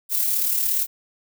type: noise with amplitude modulation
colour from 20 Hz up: violet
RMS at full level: -20 dBFS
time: 0.09-0.87 s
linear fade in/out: 50 ms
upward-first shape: sine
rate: 37.1 Hz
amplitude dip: 40%
effects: none